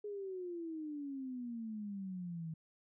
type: exponential sweep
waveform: sine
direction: down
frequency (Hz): 420.2 to 158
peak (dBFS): -40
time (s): 0.04-2.54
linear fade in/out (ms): 5
effects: none